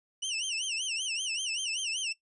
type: tone with vibrato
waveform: 25% pulse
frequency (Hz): 2874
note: F7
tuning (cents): +49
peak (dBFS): -27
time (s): 0.22-2.13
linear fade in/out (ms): 10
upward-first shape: sine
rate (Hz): 5.2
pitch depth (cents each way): 170
effects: noise-tail reverb RT60 0.1 s tail -17 dB re dry + resampled to 24000 Hz

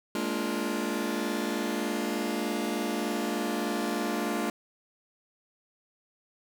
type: chord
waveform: sawtooth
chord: Bb dominant seventh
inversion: third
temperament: just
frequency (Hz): 209.8 / 233.1 / 291.4 / 349.6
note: Ab3 / Bb3 / D4 / F4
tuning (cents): +18 / 0 / -13 / +2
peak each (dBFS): -30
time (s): 0.15-4.5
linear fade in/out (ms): 2
effects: none

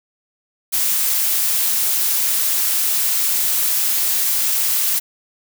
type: noise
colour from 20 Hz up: blue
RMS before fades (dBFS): -18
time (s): 0.72-5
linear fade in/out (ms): 20
effects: none

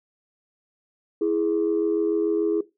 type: tone pair together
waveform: sine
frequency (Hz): 329.6 / 416.5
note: E4 / G#4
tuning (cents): 0 / +5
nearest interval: major third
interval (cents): 405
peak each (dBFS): -22 / -21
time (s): 1.21-2.61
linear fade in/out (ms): 5
effects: noise-tail reverb RT60 0.2 s tail -17 dB re dry + tanh soft clip ceiling -14 dBFS

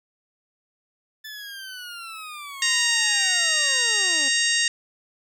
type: linear sweep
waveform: 20% pulse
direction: down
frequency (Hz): 1752 to 259.5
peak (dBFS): -30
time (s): 1.24-4.29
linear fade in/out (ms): 10
type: harmonic tone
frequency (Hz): 932.3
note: A#5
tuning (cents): 0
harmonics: 2 / 3 / 4 / 5 / 6 / 7 / 8 / 9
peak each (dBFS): -24 / -26 / -27 / -28 / -29 / -29 / -30 / -31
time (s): 2.62-4.68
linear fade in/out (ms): 2
effects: none

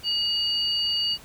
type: tone pair together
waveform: sine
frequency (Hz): 2884 / 4578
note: F#7 / D8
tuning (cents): -45 / -45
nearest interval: minor sixth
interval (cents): 800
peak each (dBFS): -25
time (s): 0.03-1.18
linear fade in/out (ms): 50
effects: pink hiss -48 dBFS RMS until 1.24 s

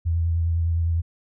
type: tone with vibrato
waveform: sine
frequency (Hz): 83.5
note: E2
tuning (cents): +23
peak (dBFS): -19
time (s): 0.05-1.02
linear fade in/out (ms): 20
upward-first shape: sine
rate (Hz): 9.8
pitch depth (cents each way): 26
effects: none

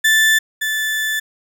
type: tone pair in turn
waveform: 35% pulse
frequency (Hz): 1760 / 1750.3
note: A6 / A6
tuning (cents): 0 / -10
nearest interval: unison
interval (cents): 10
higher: first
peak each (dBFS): -9 / -16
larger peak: first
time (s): 0.04-0.39 / 0.61-1.2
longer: second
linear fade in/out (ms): 10
effects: none

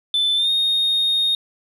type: tone with pitch glide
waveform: sine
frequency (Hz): 3520 to 3704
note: A7 to A#7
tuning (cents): 0 to -12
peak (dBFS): -14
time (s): 0.14-1.35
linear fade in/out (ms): 2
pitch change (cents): +88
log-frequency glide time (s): 0.36-0.5
effects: tanh soft clip ceiling -14 dBFS

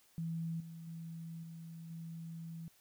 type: tone with level steps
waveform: sine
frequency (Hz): 164.81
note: E3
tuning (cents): 0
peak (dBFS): -36 / -46 / -43 / -46 / -43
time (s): 0.18-2.68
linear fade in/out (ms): 0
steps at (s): 0.6 / 0.87 / 1.43 / 1.9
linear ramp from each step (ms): 5
effects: white hiss -68 dBFS RMS until 2.8 s

